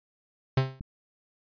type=tone with exponential decay; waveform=45% pulse; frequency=132.2 Hz; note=C3; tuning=18 cents sharp; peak=-18 dBFS; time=0.57-0.8 s; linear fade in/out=5 ms; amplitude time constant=50 ms
type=click; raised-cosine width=5 ms; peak=-25 dBFS; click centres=0.809 s
effects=resampled to 11025 Hz